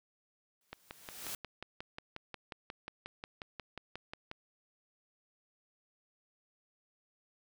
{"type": "noise with exponential growth", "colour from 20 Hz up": "white", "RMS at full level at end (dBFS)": -39, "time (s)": [0.61, 1.35], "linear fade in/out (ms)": 2, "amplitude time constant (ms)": 160}
{"type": "click train", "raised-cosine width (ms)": 0.3, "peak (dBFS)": -26, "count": 21, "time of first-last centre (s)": [0.73, 4.314], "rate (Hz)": 5.58}
{"effects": []}